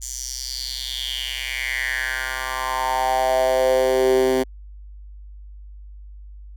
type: tone with high-pass filter sweep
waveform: 10% pulse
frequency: 130 Hz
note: C3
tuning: 11 cents flat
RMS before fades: -22 dBFS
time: 0.01-4.44 s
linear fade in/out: 20 ms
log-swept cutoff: 6800 to 310 Hz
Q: 4.9
effects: added 50 Hz sine -37 dBFS peak until 6.56 s